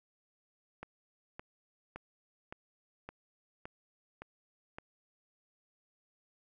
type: click train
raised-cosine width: 0.5 ms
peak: -28 dBFS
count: 8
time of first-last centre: 0.83-4.785 s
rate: 1.77 Hz
effects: none